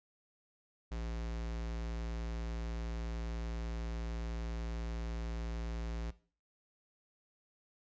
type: tone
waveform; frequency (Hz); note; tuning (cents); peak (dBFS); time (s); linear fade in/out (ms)
square; 56.9; A#1; -41; -38; 0.91-6.11; 10
effects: noise-tail reverb RT60 0.4 s tail -17 dB re dry + resampled to 16000 Hz